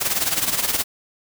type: noise with tremolo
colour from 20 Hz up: white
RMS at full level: -19 dBFS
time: 0-0.84 s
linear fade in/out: 20 ms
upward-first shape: sine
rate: 19 Hz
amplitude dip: 70%
effects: none